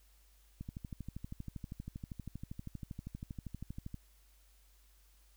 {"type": "click train", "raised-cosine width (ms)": 5, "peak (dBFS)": -30, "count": 43, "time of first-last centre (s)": [0.61, 3.943], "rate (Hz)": 12.6, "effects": ["added 50 Hz sine -63 dBFS peak until 5.36 s", "white hiss -70 dBFS RMS until 5.36 s"]}